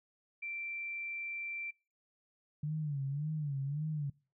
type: tone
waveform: sine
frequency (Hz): 2349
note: D7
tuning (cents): 0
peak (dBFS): -38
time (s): 0.42-1.71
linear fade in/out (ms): 10
type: tone with vibrato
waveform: sine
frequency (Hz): 145.8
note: D3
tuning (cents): -12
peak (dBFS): -33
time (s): 2.63-4.1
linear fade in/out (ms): 5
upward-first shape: sine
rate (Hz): 1.8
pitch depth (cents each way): 120
effects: noise-tail reverb RT60 0.4 s tail -26 dB re dry